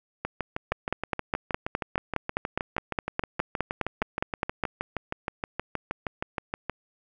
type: two click trains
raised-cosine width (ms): 0.5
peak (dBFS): -14 / -10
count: 42 / 20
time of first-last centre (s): 0.25-6.697 / 0.72-4.638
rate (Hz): 6.36 / 4.85
effects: none